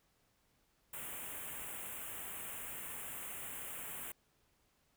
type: band-stop noise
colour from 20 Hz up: white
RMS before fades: -45 dBFS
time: 0.93-4.12 s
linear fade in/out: 5 ms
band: 3100 to 7600 Hz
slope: 48 dB/octave
effects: pink hiss -75 dBFS RMS until 4.96 s